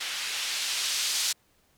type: noise with low-pass filter sweep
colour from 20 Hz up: violet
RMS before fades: -30 dBFS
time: 0-1.33 s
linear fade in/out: 10 ms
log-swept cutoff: 2700 to 4900 Hz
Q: 1
effects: pink hiss -66 dBFS RMS until 1.77 s

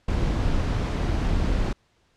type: noise with amplitude modulation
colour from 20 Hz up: brown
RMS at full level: -22 dBFS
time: 0.08-1.73 s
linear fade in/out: 5 ms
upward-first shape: sine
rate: 225 Hz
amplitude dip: 30%
effects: pink hiss -65 dBFS RMS until 2.16 s + low-pass 6000 Hz 12 dB/octave

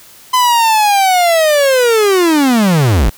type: linear sweep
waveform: 45% pulse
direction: down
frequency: 1020 to 41.2 Hz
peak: -8 dBFS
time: 0.33-3.1 s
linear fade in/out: 10 ms
effects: white hiss -40 dBFS RMS until 3.17 s

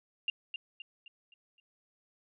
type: tone with echo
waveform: sine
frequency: 2794 Hz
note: F7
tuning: in tune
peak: -28 dBFS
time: 0.28-0.3 s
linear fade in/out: 2 ms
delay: 260 ms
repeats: 5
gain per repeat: -7 dB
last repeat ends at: 1.6 s
effects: none

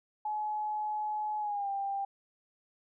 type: tone with pitch glide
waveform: sine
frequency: 849 to 792.1 Hz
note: G#5 to G5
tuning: +38 to +18 cents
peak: -31 dBFS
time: 0.25-2.05 s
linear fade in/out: 5 ms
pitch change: -120 cents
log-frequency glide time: 1.39-1.69 s
effects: none

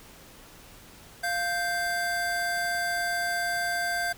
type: tone pair together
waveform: square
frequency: 698.9 / 1568 Hz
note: F5 / G6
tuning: +1 / 0 cents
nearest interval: octave + major second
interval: 1399 cents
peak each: -31 / -29 dBFS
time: 1.23-4.13 s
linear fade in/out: 10 ms
effects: pink hiss -50 dBFS RMS until 4.17 s

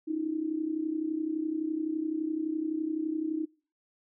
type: tone with amplitude modulation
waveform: sine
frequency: 314.7 Hz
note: D#4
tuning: 20 cents sharp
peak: -25 dBFS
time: 0.07-3.46 s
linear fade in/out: 20 ms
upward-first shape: sine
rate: 31.8 Hz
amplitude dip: 75%
effects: noise-tail reverb RT60 0.4 s tail -24 dB re dry

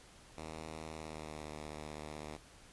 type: tone with pitch glide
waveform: 5% pulse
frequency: 79 to 76 Hz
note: D#2 to D#2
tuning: +27 to -40 cents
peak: -33 dBFS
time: 0.37-2.37 s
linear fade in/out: 10 ms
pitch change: -67 cents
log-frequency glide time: 0.94-1.48 s
effects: pink hiss -59 dBFS RMS until 2.72 s + resampled to 24000 Hz

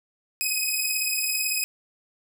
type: beating tone pair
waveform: 10% pulse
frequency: 2517 / 2535 Hz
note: D#7 / D#7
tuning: +19 / +32 cents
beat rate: 18 Hz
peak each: -18 dBFS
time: 0.41-1.64 s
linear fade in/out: 0 ms
effects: none

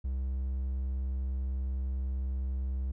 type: tone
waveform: triangle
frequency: 65.41 Hz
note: C2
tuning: in tune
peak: -28 dBFS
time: 0.04-2.92 s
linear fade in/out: 10 ms
effects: none

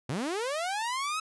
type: linear sweep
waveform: sawtooth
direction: up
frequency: 111.1 to 1300 Hz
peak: -26 dBFS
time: 0.09-1.2 s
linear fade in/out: 5 ms
effects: resampled to 24000 Hz

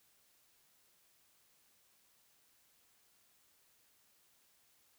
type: silence
effects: white hiss -71 dBFS RMS until 4.98 s

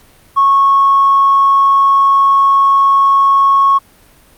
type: tone with tanh clipping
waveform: triangle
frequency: 1100 Hz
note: C#6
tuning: 14 cents flat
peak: -6 dBFS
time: 0.36-3.79 s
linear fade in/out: 20 ms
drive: 4 dB
effects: pink hiss -46 dBFS RMS until 4.37 s + Opus 48 kbps

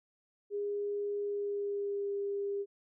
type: tone with pitch glide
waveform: sine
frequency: 408.5 to 401.5 Hz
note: G#4 to G4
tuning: -29 to +41 cents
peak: -32 dBFS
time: 0.5-2.66 s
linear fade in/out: 50 ms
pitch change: -30 cents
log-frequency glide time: 1.2-2.12 s
effects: none

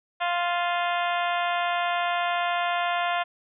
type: harmonic tone with a mistuned harmonic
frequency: 349.2 Hz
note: F4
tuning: in tune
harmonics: 2 / 3 / 4 / 5 / 6 / 7 / 8 / 9 / 10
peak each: -26 / -30 / -32 / -34 / -36 / -37 / -38 / -39 / -40 dBFS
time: 0.2-3.24 s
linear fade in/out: 20 ms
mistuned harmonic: 7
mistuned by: +36 cents
effects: none

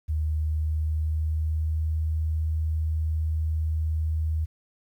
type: tone with pitch glide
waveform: sine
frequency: 77.3 to 78.79 Hz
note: D#2 to D#2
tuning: -11 to +22 cents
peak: -23 dBFS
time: 0.08-4.46 s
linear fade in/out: 20 ms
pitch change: +33 cents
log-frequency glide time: 0.38-1.97 s
effects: 10-bit

